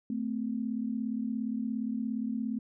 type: tone pair together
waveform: sine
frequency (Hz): 220 / 257.2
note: A3 / C4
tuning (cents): 0 / -30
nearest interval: minor third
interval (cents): 270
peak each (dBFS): -32 / -34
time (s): 0.1-2.59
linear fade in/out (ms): 2
effects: none